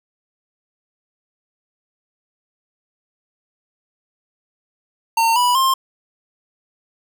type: tone with pitch steps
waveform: square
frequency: 911 / 982 / 1058.6 Hz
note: A#5 / B5 / C6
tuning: -40 / -10 / +20 cents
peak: -14 dBFS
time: 5.17-5.74 s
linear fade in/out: 5 ms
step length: 190 ms
effects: none